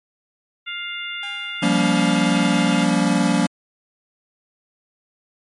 harmonic tone, 701 Hz, F5, 6 cents sharp, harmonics 2 / 3 / 4 / 5, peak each -33 / -31 / -31 / -34 dBFS, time 0.66-2.85 s, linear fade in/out 20 ms
sawtooth tone with exponential decay, 808 Hz, G#5, 48 cents flat, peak -31 dBFS, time 1.23-2.06 s, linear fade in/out 1 ms, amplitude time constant 180 ms
square chord, G half-diminished seventh, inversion third, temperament equal with one note detuned, 174.61 / 196 / 233.1 / 283.7 Hz, F3 / G3 / Bb3 / Db4, 0 / 0 / 0 / +40 cents, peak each -22 dBFS, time 1.62-3.47 s, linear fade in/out 10 ms
effects MP3 48 kbps

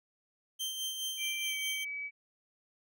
sawtooth tone with tremolo, 3136 Hz, G7, in tune, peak -30 dBFS, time 0.59-1.85 s, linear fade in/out 20 ms, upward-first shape sine, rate 4.8 Hz, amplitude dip 45%
sine tone with pitch glide, 2349 to 2283 Hz, D7 to D7, 0 to -50 cents, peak -36 dBFS, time 1.17-2.11 s, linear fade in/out 50 ms, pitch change -50 cents, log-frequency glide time 1.44-1.57 s
effects none

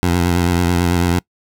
15% pulse tone with vibrato, 87.5 Hz, F2, 4 cents sharp, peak -7 dBFS, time 0.03-1.19 s, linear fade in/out 0 ms, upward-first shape sine, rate 9.1 Hz, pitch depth 44 cents each way, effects noise-tail reverb RT60 0.1 s tail -24 dB re dry

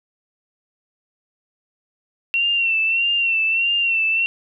sine tone with vibrato, 2720 Hz, F7, 46 cents flat, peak -16 dBFS, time 2.34-4.26 s, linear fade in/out 0 ms, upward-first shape sine, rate 1.6 Hz, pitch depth 54 cents each way, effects none

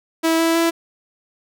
sawtooth tone with pitch steps, 326.1 / 329.5 / 333 Hz, E4 / E4 / E4, -19 / -1 / +18 cents, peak -11 dBFS, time 0.23-0.71 s, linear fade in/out 20 ms, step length 160 ms, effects none

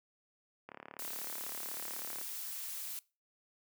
click train, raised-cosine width 0.5 ms, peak -31 dBFS, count 56, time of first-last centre 0.69-2.214 s, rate 36.1 Hz
blue noise, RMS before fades -42 dBFS, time 0.99-2.99 s, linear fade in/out 0 ms
effects noise-tail reverb RT60 0.3 s tail -22 dB re dry + high-pass 200 Hz 12 dB/octave

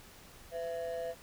triangle ring-modulated tone, 587.3 Hz, D5, in tune, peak -30 dBFS, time 0.51-1.15 s, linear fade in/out 50 ms, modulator 81.2 Hz, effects pink hiss -55 dBFS RMS until 1.22 s

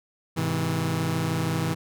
sawtooth chord, Ab augmented, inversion none, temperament just, 103.83 / 129.78 / 162.23 Hz, Ab2 / C3 / E3, 0 / -14 / -27 cents, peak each -27 / -26 / -22 dBFS, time 0.36-1.75 s, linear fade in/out 20 ms, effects none

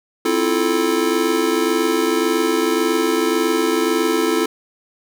square chord, F major seventh, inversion second, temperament just, 261.9 / 327.4 / 349.2 / 436.5 Hz, C4 / E4 / F4 / A4, +2 / -12 / 0 / -14 cents, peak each -25 / -21 / -23 / -21 dBFS, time 0.25-4.46 s, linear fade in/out 5 ms, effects none

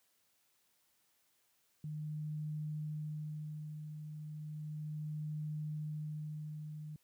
sine tone with tremolo, 152.3 Hz, D#3, 37 cents flat, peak -37 dBFS, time 1.84-6.96 s, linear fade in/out 2 ms, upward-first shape sine, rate 0.34 Hz, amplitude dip 50%, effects white hiss -75 dBFS RMS until 7.03 s + high-pass 60 Hz 12 dB/octave

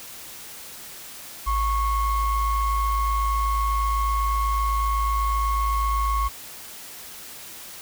triangle ring-modulated tone, 524 Hz, C5, 2 cents sharp, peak -15 dBFS, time 1.46-6.29 s, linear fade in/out 20 ms, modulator 578 Hz, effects white hiss -40 dBFS RMS until 7.81 s

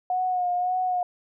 sine tone with vibrato, 726 Hz, F#5, 33 cents flat, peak -22 dBFS, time 0.1-1.03 s, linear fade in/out 2 ms, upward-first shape sine, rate 1.8 Hz, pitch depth 33 cents each way, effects none

